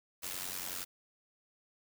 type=noise with amplitude modulation; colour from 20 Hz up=white; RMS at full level=-37 dBFS; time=0.22-0.85 s; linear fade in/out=20 ms; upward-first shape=sine; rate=90.7 Hz; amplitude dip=75%; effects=none